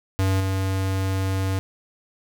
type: tone with level steps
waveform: square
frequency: 95.6 Hz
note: G2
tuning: 43 cents flat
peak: -19 / -22 dBFS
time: 0.19-1.59 s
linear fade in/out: 0 ms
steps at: 0.4 s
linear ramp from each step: 5 ms
effects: 9-bit